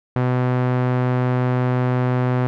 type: tone with low-pass filter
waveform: sawtooth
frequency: 125.7 Hz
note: B2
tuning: 31 cents sharp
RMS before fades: -19 dBFS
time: 0.16-2.47 s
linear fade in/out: 0 ms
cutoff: 1600 Hz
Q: 0.83
effects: none